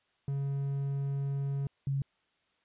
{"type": "tone pair in turn", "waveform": ["triangle", "sine"], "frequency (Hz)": [138.9, 137.46], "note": ["C#3", "C#3"], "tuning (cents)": [4, -14], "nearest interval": "unison", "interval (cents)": 18, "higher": "first", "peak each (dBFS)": -28, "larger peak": "neither", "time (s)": [[0.28, 1.67], [1.87, 2.02]], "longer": "first", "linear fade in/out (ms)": 2, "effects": ["white hiss -73 dBFS RMS until 2.64 s", "resampled to 8000 Hz"]}